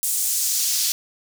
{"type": "noise with high-pass filter sweep", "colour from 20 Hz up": "pink", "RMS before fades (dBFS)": -22, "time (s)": [0.03, 0.92], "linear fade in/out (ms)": 0, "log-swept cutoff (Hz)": [8600, 4800], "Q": 1.4, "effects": []}